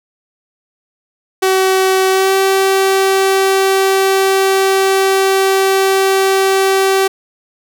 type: tone with pitch glide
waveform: sawtooth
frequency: 379.2 to 385.8 Hz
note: F#4 to G4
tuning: +43 to -28 cents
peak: -6 dBFS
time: 1.42-7.08 s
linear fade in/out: 10 ms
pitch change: +29 cents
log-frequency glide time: 2.1-2.34 s
effects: none